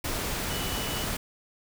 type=tone in noise; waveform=sine; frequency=2960 Hz; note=F#7; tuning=in tune; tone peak=-38 dBFS; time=0.5-1.05 s; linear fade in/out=5 ms; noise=pink; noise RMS=-31 dBFS; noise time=0.04-1.17 s; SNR=-10 dB; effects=none